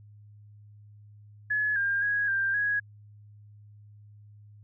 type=tone with pitch steps; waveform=sine; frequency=1701 / 1604 / 1656 / 1585 / 1662 Hz; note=G#6 / G6 / G#6 / G6 / G#6; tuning=+41 / +39 / -5 / +19 / +1 cents; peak=-24 dBFS; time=1.5-2.8 s; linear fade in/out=10 ms; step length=260 ms; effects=added 104 Hz sine -49 dBFS peak until 4.63 s